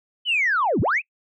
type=linear two-way sweep; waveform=sine; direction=down then up; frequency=3075 to 71.4 to 2709 Hz; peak=-17 dBFS; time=0.25-1.02 s; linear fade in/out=50 ms; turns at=0.81 s; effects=noise-tail reverb RT60 0.1 s tail -25 dB re dry + tanh soft clip ceiling -13 dBFS